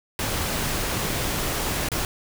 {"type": "noise with dropouts", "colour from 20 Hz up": "pink", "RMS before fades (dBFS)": -26, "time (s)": [0.19, 2.05], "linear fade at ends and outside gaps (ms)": 1, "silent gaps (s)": [1.887, 1.917], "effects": []}